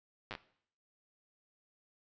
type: slowing click train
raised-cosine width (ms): 0.3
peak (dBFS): -25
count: 5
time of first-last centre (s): 0.31-0.352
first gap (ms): 8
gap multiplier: 1.18
effects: noise-tail reverb RT60 0.6 s tail -17 dB re dry + resampled to 16000 Hz